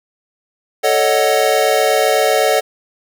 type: chord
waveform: square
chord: D# half-diminished seventh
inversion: second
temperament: equal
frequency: 440 / 554.4 / 622.3 / 740 Hz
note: A4 / C#5 / D#5 / F#5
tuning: 0 / 0 / 0 / 0 cents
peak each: -18 dBFS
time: 0.83-2.61 s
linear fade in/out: 20 ms
effects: none